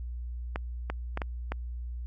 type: clicks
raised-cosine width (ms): 0.5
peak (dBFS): -17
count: 5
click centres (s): 0.559 / 0.9 / 1.174 / 1.218 / 1.52
effects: added 60 Hz sine -34 dBFS peak until 2.06 s